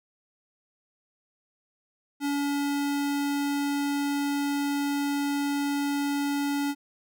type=tone; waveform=square; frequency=284.7 Hz; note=C#4; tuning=46 cents sharp; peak=-26 dBFS; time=2.2-6.75 s; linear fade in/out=50 ms; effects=none